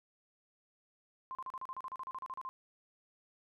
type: tone bursts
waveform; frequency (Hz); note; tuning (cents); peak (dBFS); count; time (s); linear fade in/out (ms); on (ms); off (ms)
sine; 1047; C6; +1; -39; 16; 1.31-2.49; 0; 40; 36
effects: none